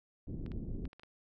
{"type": "low-pass noise", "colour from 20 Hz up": "pink", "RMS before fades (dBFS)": -40, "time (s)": [0.27, 0.88], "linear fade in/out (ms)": 5, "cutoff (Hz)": 340, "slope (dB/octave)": 24}
{"type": "clicks", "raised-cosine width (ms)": 0.3, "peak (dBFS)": -37, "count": 6, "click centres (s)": [0.463, 0.518, 0.854, 0.931, 0.996, 1.034]}
{"effects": []}